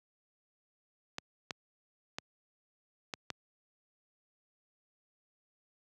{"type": "clicks", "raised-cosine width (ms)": 0.2, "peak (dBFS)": -19, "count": 5, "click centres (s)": [1.184, 1.508, 2.185, 3.138, 3.303], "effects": ["high-pass 100 Hz 12 dB/octave"]}